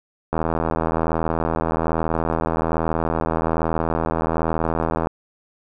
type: click train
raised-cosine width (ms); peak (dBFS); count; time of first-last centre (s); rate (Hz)
1; -7; 386; 0.33-5.071; 81.2
effects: none